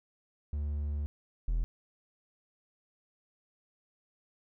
triangle tone pair in turn, 73.42 / 41.21 Hz, D2 / E1, 0 / 0 cents, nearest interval minor seventh, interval 1000 cents, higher first, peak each -29 / -25 dBFS, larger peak second, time 0.53-1.06 / 1.48-1.64 s, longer first, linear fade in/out 0 ms, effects none

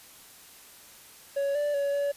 triangle tone with pitch steps, 559 / 585 / 564 / 569 Hz, C#5 / D5 / C#5 / C#5, +14 / -7 / +30 / +45 cents, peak -23 dBFS, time 1.36-2.12 s, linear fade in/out 10 ms, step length 190 ms, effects white hiss -51 dBFS RMS until 2.16 s + resampled to 32000 Hz

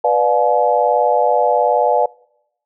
sine chord, B diminished seventh, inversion none, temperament just, 493.9 / 592.7 / 711.2 / 853.4 Hz, B4 / D5 / F5 / Ab5, 0 / +16 / +31 / +47 cents, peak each -17 dBFS, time 0.04-2.06 s, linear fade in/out 5 ms, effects noise-tail reverb RT60 0.8 s tail -25 dB re dry

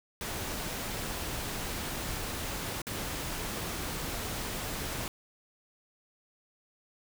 pink noise with dropouts, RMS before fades -36 dBFS, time 0.21-5.08 s, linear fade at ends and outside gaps 1 ms, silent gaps 2.818-2.868 s, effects none

